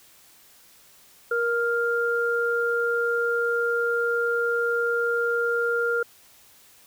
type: tone pair together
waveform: sine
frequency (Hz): 470.9 / 1400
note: A#4 / F6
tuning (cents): +18 / +4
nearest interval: octave + perfect fifth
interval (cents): 1886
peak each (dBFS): -24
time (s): 1.31-6.03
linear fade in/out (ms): 5
effects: white hiss -54 dBFS RMS until 6.86 s